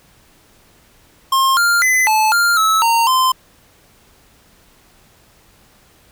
square tone with pitch steps, 1066 / 1400 / 2023 / 868 / 1398 / 1299 / 922 / 1035 Hz, C6 / F6 / B6 / A5 / F6 / E6 / A#5 / C6, +32 / +4 / +41 / -24 / +1 / -26 / -19 / -19 cents, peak -12 dBFS, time 1.32-3.32 s, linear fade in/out 5 ms, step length 250 ms, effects pink hiss -51 dBFS RMS until 6.11 s

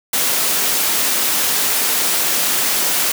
white high-pass noise, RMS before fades -17 dBFS, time 0.13-3.12 s, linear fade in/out 5 ms, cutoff 190 Hz, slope 12 dB/octave, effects none

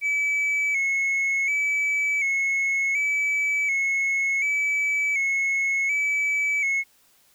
sine tone with vibrato, 2239 Hz, C#7, 17 cents sharp, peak -18 dBFS, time 0.01-6.84 s, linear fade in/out 50 ms, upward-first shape square, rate 0.68 Hz, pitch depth 44 cents each way, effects tanh soft clip ceiling -20 dBFS + white hiss -60 dBFS RMS until 7.34 s

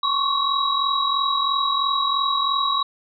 sine tone cluster, 1086 / 1129 / 3862 Hz, C#6 / C#6 / B7, -36 / +31 / -39 cents, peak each -23 dBFS, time 0.03-2.83 s, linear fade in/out 5 ms, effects none

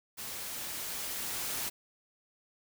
white noise with level ramp, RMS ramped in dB -41 to -35 dBFS, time 0.17-1.7 s, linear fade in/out 20 ms, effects none

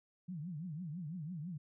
sine tone with vibrato, 164.81 Hz, E3, in tune, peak -40 dBFS, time 0.28-1.58 s, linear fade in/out 10 ms, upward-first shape triangle, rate 6 Hz, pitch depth 270 cents each way, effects none

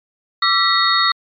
sine tone cluster, 1164 / 1341 / 1944 / 3735 / 4322 Hz, D6 / E6 / B6 / A#7 / C#8, -16 / +29 / -28 / +3 / -45 cents, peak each -19 dBFS, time 0.42-1.12 s, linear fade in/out 5 ms, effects MP3 96 kbps

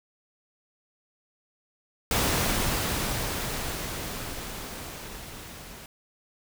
pink noise with level ramp, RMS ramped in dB -24 to -44 dBFS, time 2.11-5.86 s, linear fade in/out 2 ms, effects none

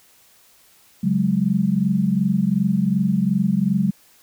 sine chord, C# suspended fourth, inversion none, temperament equal, 138.59 / 185 / 207.7 Hz, C#3 / F#3 / G#3, 0 / 0 / 0 cents, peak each -25 / -19 / -20 dBFS, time 1.03-3.91 s, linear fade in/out 10 ms, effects white hiss -54 dBFS RMS until 4.22 s

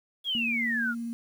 sine exponential sweep, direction down, 3394 to 1363 Hz, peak -26 dBFS, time 0.24-0.95 s, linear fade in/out 50 ms
sine tone with vibrato, 233 Hz, A#3, 1 cent flat, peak -31 dBFS, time 0.35-1.13 s, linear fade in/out 0 ms, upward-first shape sine, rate 17 Hz, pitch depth 14 cents each way
effects 9-bit

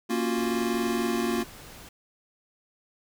square chord, Gb major seventh, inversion first, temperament equal, 233.1 / 277.2 / 349.2 / 370 Hz, Bb3 / Db4 / F4 / Gb4, 0 / 0 / 0 / 0 cents, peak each -29 / -35 / -30 / -34 dBFS, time 0.09-1.44 s, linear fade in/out 20 ms
pink noise, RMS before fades -46 dBFS, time 0.37-1.89 s, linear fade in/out 5 ms
effects none

